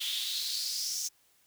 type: noise with high-pass filter sweep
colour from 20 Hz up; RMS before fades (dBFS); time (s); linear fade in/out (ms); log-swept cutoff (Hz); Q
pink; -34; 0-1.09; 20; 3200 to 6000; 5.3
effects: white hiss -67 dBFS RMS until 1.46 s